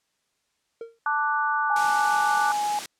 triangle tone with exponential decay, 459.8 Hz, A#4, 24 cents flat, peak -28 dBFS, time 0.81-0.99 s, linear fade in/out 2 ms, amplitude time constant 39 ms
sine chord, D major, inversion second, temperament equal, 880 / 1174.7 / 1480 Hz, A5 / D6 / F#6, 0 / 0 / 0 cents, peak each -26 dBFS, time 1.06-2.52 s, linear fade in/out 2 ms
sine tone, 833 Hz, G#5, 5 cents sharp, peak -23 dBFS, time 1.7-2.79 s, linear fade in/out 2 ms
white high-pass noise, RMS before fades -33 dBFS, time 1.76-2.86 s, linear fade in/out 2 ms, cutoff 150 Hz, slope 24 dB/octave
effects white hiss -73 dBFS RMS until 2.99 s + low-pass 8000 Hz 12 dB/octave

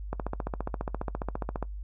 click train, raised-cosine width 1 ms, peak -17 dBFS, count 23, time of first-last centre 0.13-1.627 s, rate 14.7 Hz, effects noise-tail reverb RT60 0.1 s tail -20 dB re dry + added 50 Hz sine -35 dBFS peak until 1.83 s

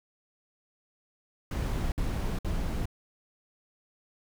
brown noise bursts, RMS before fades -30 dBFS, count 3, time 1.51-2.856 s, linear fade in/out 2 ms, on 410 ms, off 58 ms, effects none

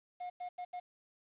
triangle tone bursts at uneven times, 718 Hz, F5, 48 cents sharp, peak -37 dBFS, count 4, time 0.2-0.3 / 0.4-0.49 / 0.58-0.65 / 0.73-0.8 s, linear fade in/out 10 ms, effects resampled to 8000 Hz + 11-bit

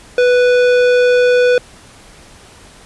sine tone with tanh clipping, 493.9 Hz, B4, in tune, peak -10 dBFS, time 0.18-1.58 s, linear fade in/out 2 ms, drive 16 dB, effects pink hiss -41 dBFS RMS until 2.85 s + resampled to 24000 Hz

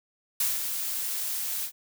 blue noise with ADSR envelope, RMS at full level -25 dBFS, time 0.4-1.72 s, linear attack 4 ms, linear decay 190 ms, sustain -6 dB, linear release 85 ms, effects none

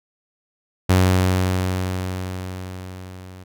sawtooth tone with level ramp, 92.5 Hz, F#2, in tune, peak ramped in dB -8 to -34 dBFS, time 0.89-3.44 s, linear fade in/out 10 ms, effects none

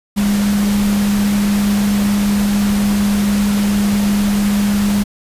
sine tone in noise, 203.8 Hz, G#3, 32 cents flat, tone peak -12 dBFS, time 0.16-5.04 s, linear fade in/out 20 ms, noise pink, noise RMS -24 dBFS, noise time 0.16-5.04 s, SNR +9 dB, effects resampled to 32000 Hz

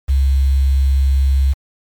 sine tone with quantisation, 67.6 Hz, C#2, 43 cents flat, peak -10 dBFS, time 0.08-1.54 s, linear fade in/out 20 ms, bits 6, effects MP3 96 kbps

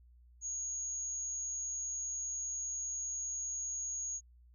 sine tone, 6645 Hz, G#8, in tune, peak -36 dBFS, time 0.41-4.21 s, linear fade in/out 50 ms, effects added 60 Hz sine -58 dBFS peak until 4.54 s

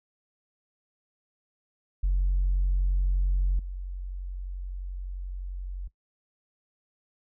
sine tone with level steps, 45.78 Hz, F#1, 18 cents flat, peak -20 / -32 dBFS, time 2.03-5.88 s, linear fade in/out 10 ms, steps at 3.59 s, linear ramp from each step 2 ms, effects noise-tail reverb RT60 0.1 s tail -19 dB re dry + tanh soft clip ceiling -18 dBFS

